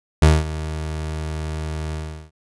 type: tone with ADSR envelope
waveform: 30% pulse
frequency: 77.78 Hz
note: D#2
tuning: in tune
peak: -5 dBFS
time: 0.22-2.31 s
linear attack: 6 ms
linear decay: 210 ms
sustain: -17 dB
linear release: 380 ms
effects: resampled to 24000 Hz